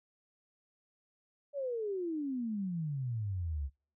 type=exponential sweep; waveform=sine; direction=down; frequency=584 to 66.2 Hz; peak=-33 dBFS; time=1.53-3.7 s; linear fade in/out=50 ms; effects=noise-tail reverb RT60 0.4 s tail -25 dB re dry